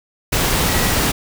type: tone in noise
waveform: sine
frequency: 1930 Hz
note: B6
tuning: 40 cents flat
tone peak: -28 dBFS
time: 0.68-0.94 s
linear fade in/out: 10 ms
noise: pink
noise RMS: -17 dBFS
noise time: 0.32-1.12 s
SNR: -14 dB
effects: none